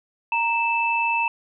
sine tone pair together, 930.2 / 2637 Hz, A#5 / E7, -4 / 0 cents, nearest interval octave + tritone, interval 1804 cents, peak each -22 dBFS, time 0.32-1.28 s, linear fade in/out 2 ms, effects none

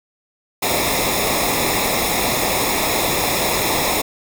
pink noise with comb filter, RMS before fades -19 dBFS, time 0.62-4.02 s, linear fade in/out 10 ms, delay 0.66 ms, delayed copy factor -0.75, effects none

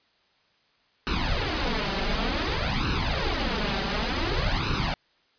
pink noise with flanger, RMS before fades -26 dBFS, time 1.07-4.94 s, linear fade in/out 0 ms, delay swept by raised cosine 0.74 to 5.14 ms, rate 0.55 Hz, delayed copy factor +0.8, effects white hiss -65 dBFS RMS until 5.38 s + resampled to 11025 Hz

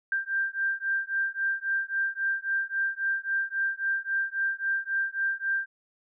sine beating tone pair, 1580 / 1583.7 Hz, G6 / G6, +13 / +17 cents, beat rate 3.7 Hz, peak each -29 / -29 dBFS, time 0.12-5.66 s, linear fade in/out 2 ms, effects none

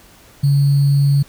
sine tone with sample-and-hold, 140.9 Hz, C#3, 29 cents sharp, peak -10 dBFS, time 0.43-1.23 s, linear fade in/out 10 ms, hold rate 4410 Hz, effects pink hiss -46 dBFS RMS until 1.28 s

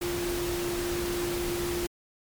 sine tone in noise, 349.2 Hz, F4, in tune, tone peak -29 dBFS, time 0.01-1.87 s, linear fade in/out 10 ms, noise pink, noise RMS -34 dBFS, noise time 0.01-1.87 s, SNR +2 dB, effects MP3 96 kbps

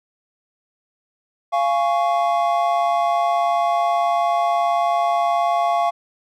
triangle chord, Db major, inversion first, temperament just, 693 / 831.5 / 1108.7 Hz, F5 / Ab5 / Db6, -14 / +2 / 0 cents, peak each -16 / -22 / -21 dBFS, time 1.52-5.91 s, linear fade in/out 20 ms, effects none

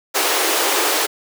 pink high-pass noise, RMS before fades -18 dBFS, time 0.14-1.07 s, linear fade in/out 20 ms, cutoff 330 Hz, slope 48 dB/octave, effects none

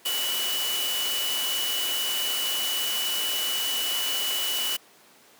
sine tone in noise, 2957 Hz, F#7, 2 cents flat, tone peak -27 dBFS, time 0.05-4.77 s, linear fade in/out 10 ms, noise white, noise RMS -30 dBFS, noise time 0.05-4.77 s, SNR 0 dB, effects pink hiss -54 dBFS RMS until 5.39 s + high-pass 300 Hz 12 dB/octave

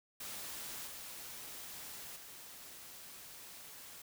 white noise with level steps, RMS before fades -45 / -48 / -52 dBFS, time 0.2-4.02 s, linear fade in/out 5 ms, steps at 0.87 / 2.16 s, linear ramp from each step 5 ms, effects none

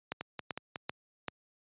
two click trains, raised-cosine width 0.3 ms, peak -21 / -18 dBFS, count 4 / 4, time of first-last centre 0.21-0.758 / 0.12-1.283 s, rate 5.47 / 2.58 Hz, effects high-pass 100 Hz 12 dB/octave + resampled to 8000 Hz

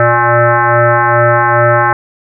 sine tone with frequency modulation, 358.2 Hz, F4, 44 cents sharp, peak -6 dBFS, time 0-1.93 s, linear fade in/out 2 ms, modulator 238 Hz, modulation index 5.6, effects none

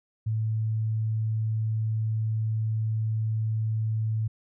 sine tone, 110 Hz, A2, in tune, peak -24 dBFS, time 0.26-4.28 s, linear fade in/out 10 ms, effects none

